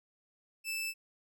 sawtooth tone, 2637 Hz, E7, in tune, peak -31 dBFS, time 0.64-0.94 s, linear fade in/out 50 ms, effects none

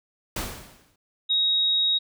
pink noise with exponential decay, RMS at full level -27 dBFS, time 0.36-0.96 s, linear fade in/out 5 ms, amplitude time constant 130 ms
sine tone, 3780 Hz, A#7, 23 cents sharp, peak -19 dBFS, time 1.29-1.99 s, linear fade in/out 20 ms
effects none

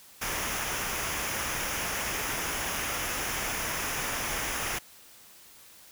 pink noise with comb filter, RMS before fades -32 dBFS, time 0.21-4.79 s, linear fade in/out 10 ms, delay 0.24 ms, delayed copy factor -0.6, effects white hiss -53 dBFS RMS until 5.91 s

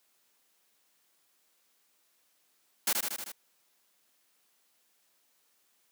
white noise with echo, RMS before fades -27 dBFS, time 2.87-2.93 s, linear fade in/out 5 ms, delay 78 ms, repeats 5, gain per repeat -3 dB, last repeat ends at 3.32 s, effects white hiss -71 dBFS RMS until 5.91 s + high-pass 200 Hz 12 dB/octave

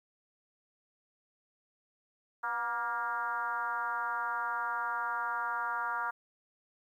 sine tone with frequency modulation, 1176 Hz, D6, 2 cents sharp, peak -31 dBFS, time 2.43-6.11 s, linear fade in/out 10 ms, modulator 228 Hz, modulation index 1.6, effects 11-bit

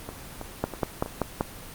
two click trains, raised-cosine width 1 ms, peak -20 / -9 dBFS, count 4 / 5, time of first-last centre 0.09-1.061 / 0.64-1.409 s, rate 3.09 / 5.2 Hz, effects pink hiss -42 dBFS RMS until 1.74 s + Opus 24 kbps

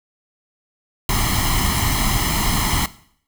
pink noise with comb filter, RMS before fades -19 dBFS, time 1.09-2.86 s, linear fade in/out 2 ms, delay 0.97 ms, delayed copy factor +0.8, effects noise-tail reverb RT60 0.6 s tail -17 dB re dry

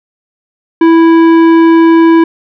sine tone with tanh clipping, 329.6 Hz, E4, in tune, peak -4 dBFS, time 0.81-2.24 s, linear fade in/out 5 ms, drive 13 dB, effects none

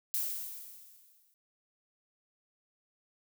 violet noise with exponential decay, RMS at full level -31 dBFS, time 0.14-1.34 s, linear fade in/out 0 ms, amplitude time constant 260 ms, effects none

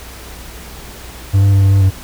triangle tone with pitch steps, 98.2 / 99.3 / 98.1 / 97.5 / 98.4 / 95.5 Hz, G2 / G2 / G2 / G2 / G2 / G2, +4 / +23 / +2 / -9 / +7 / -45 cents, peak -5 dBFS, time 1.33-1.906 s, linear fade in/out 20 ms, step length 96 ms, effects added 60 Hz sine -34 dBFS peak until 2.03 s + pink hiss -34 dBFS RMS until 2.03 s

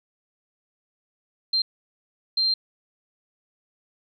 sine tone bursts at uneven times, 4163 Hz, C8, 10 cents flat, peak -19 dBFS, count 2, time 1.53-1.62 / 2.37-2.54 s, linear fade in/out 5 ms, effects none

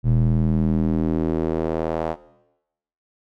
square tone with band-pass filter sweep, 40.27 Hz, E1, 40 cents flat, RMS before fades -21 dBFS, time 0.03-2.16 s, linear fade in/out 50 ms, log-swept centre 120 to 670 Hz, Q 1.9, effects noise-tail reverb RT60 0.9 s tail -18 dB re dry

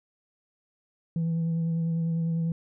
sine tone with vibrato, 165.2 Hz, E3, 4 cents sharp, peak -22 dBFS, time 1.16-2.52 s, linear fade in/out 2 ms, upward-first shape sine, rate 10 Hz, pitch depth 18 cents each way, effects tanh soft clip ceiling -23 dBFS

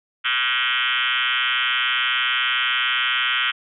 sine tone with frequency modulation, 2286 Hz, D7, 47 cents flat, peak -18 dBFS, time 0.24-3.52 s, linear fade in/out 20 ms, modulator 127 Hz, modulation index 7.9, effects none

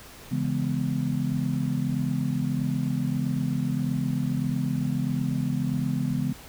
sine chord, C# minor seventh, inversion none, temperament just, 138.59 / 166.31 / 207.9 / 249.5 Hz, C#3 / E3 / G#3 / B3, 0 / +16 / +2 / +18 cents, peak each -28 / -30 / -31 / -29 dBFS, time 0.31-6.33 s, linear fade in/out 10 ms, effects pink hiss -46 dBFS RMS until 6.48 s

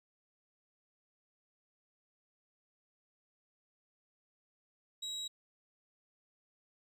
35% pulse tone, 3847 Hz, B7, 46 cents flat, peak -36 dBFS, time 5.02-5.28 s, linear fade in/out 10 ms, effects resampled to 32000 Hz

